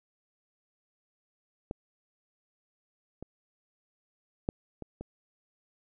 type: clicks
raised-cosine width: 2 ms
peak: -21 / -27 / -15 / -26 / -26 dBFS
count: 5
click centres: 1.711 / 3.226 / 4.489 / 4.823 / 5.01 s
effects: none